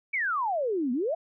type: exponential two-way sweep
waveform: sine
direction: down then up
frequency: 2349 to 233.1 to 705 Hz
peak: -25 dBFS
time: 0.13-1.15 s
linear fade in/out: 10 ms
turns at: 0.92 s
effects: none